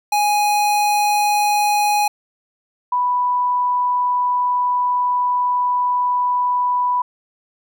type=tone pair in turn; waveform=square / sine; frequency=830.6 / 987.8 Hz; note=G#5 / B5; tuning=0 / 0 cents; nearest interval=minor third; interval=300 cents; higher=second; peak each=-15 dBFS; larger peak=neither; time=0.12-2.08 / 2.92-7.02 s; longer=second; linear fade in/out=5 ms; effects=none